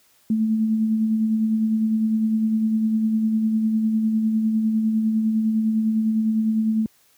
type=tone with tremolo; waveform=sine; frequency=219.7 Hz; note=A3; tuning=2 cents flat; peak=-16 dBFS; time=0.3-6.86 s; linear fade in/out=2 ms; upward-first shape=sine; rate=9.9 Hz; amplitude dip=35%; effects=white hiss -59 dBFS RMS until 7.17 s + high-pass 60 Hz 12 dB/octave